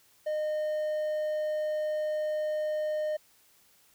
triangle tone, 612 Hz, D#5, 29 cents flat, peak -26 dBFS, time 0.26-3.17 s, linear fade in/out 10 ms, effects white hiss -63 dBFS RMS until 3.94 s

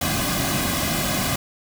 pink noise with comb filter, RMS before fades -23 dBFS, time 0.01-1.36 s, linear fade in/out 5 ms, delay 2.2 ms, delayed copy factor -0.8, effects none

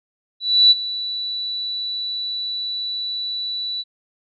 sine tone with ADSR envelope, 3953 Hz, B7, 1 cent sharp, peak -7 dBFS, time 0.4-3.84 s, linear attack 310 ms, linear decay 27 ms, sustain -16 dB, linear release 37 ms, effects none

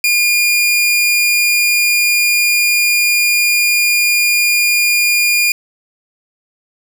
sawtooth tone, 2421 Hz, D#7, 48 cents flat, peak -7 dBFS, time 0.04-5.52 s, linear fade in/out 2 ms, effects none

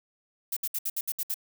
violet noise bursts, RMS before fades -30 dBFS, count 8, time 0.52-1.343 s, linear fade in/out 5 ms, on 46 ms, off 65 ms, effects none

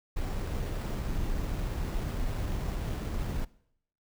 brown noise with sample-and-hold, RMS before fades -32 dBFS, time 0.16-3.45 s, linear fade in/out 10 ms, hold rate 6300 Hz, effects noise-tail reverb RT60 0.7 s tail -21 dB re dry

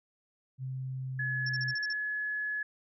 sine tone with pitch glide, 130.81 to 129.53 Hz, C3 to C3, 0 to -17 cents, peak -34 dBFS, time 0.58-1.75 s, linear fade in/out 50 ms, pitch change -17 cents, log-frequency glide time 1.01-1.64 s
sine tone, 1700 Hz, G#6, 40 cents sharp, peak -31 dBFS, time 1.19-2.63 s, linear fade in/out 5 ms
sine tone bursts, 5410 Hz, E8, 44 cents sharp, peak -35 dBFS, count 7, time 1.46-1.931 s, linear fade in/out 5 ms, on 33 ms, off 40 ms
effects none

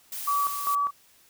blue noise, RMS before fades -35 dBFS, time 0.12-0.75 s, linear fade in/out 2 ms
sine tone with tremolo, 1145 Hz, D6, 44 cents flat, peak -22 dBFS, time 0.27-0.91 s, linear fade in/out 10 ms, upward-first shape square, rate 2.5 Hz, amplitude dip 65%
effects white hiss -59 dBFS RMS until 1.29 s

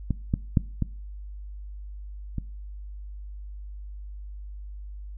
clicks, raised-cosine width 5 ms, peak -12 / -10 / -6 / -12 / -17 dBFS, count 5, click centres 0.107 / 0.339 / 0.572 / 0.823 / 2.383 s, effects noise-tail reverb RT60 0.4 s tail -21 dB re dry + added 50 Hz sine -36 dBFS peak until 5.17 s

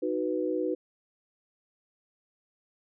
sine chord, B major, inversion first, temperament equal, 311.1 / 370 / 493.9 Hz, D#4 / F#4 / B4, 0 / 0 / 0 cents, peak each -31 dBFS, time 0.02-0.75 s, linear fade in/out 10 ms, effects none

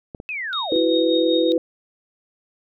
clicks, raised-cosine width 2 ms, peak -20 dBFS, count 2, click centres 0.148 / 0.201 s
sine linear sweep, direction down, 2624 to 276.3 Hz, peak -25 dBFS, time 0.29-0.76 s, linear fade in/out 0 ms
sine tone with tremolo, 3729 Hz, A#7, in tune, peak -22 dBFS, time 0.53-1.52 s, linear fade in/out 0 ms, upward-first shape triangle, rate 5.2 Hz, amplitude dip 70%
sine chord, E suspended second, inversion none, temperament equal with one note detuned, 329.6 / 370 / 499.3 Hz, E4 / F#4 / B4, 0 / 0 / +19 cents, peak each -19 / -23 / -19 dBFS, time 0.72-1.58 s, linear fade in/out 2 ms
effects none

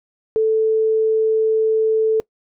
sine tone, 440 Hz, A4, in tune, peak -13 dBFS, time 0.36-2.2 s, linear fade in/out 0 ms, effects noise-tail reverb RT60 0.1 s tail -23 dB re dry

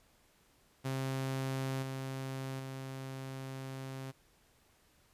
sawtooth tone with level steps, 133.2 Hz, C3, 31 cents sharp, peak -30 / -34 / -37 dBFS, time 0.84-4.12 s, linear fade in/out 20 ms, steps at 1.82 / 2.59 s, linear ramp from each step 10 ms, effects pink hiss -68 dBFS RMS until 5.13 s + resampled to 32000 Hz

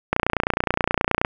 click train, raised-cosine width 0.5 ms, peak -3 dBFS, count 34, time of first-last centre 0.13-1.249 s, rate 29.5 Hz, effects none

